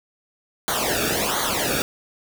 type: noise with flanger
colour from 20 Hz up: pink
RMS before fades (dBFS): -23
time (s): 0.68-1.82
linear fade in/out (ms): 0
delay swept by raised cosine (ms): 0.38 to 1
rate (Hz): 1.4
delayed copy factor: -0.85
effects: none